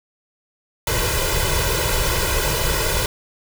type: noise with comb filter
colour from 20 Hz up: pink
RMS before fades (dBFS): -20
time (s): 0.87-3.06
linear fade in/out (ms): 2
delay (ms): 2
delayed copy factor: +0.9
effects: none